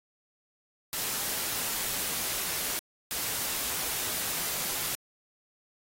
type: noise bursts at uneven times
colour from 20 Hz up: white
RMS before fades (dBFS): -32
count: 2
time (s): 0.93-2.79 / 3.11-4.95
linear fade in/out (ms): 0
effects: AAC 48 kbps